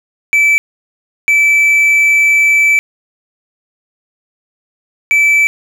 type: tone bursts at uneven times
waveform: triangle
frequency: 2315 Hz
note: D7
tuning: 25 cents flat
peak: -5 dBFS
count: 3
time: 0.33-0.58 / 1.28-2.79 / 5.11-5.47 s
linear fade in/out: 0 ms
effects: none